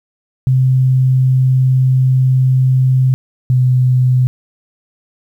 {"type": "tone pair in turn", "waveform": "sine", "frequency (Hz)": [129.9, 127.15], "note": ["C3", "C3"], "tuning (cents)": [-12, -49], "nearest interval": "unison", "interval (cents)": 37, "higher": "first", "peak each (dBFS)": -8, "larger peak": "neither", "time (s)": [[0.47, 3.14], [3.5, 4.27]], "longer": "first", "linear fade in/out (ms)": 0, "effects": ["8-bit"]}